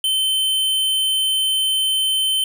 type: tone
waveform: square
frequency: 3080 Hz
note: G7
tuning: 31 cents flat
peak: -17 dBFS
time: 0.04-2.44 s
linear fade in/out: 2 ms
effects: none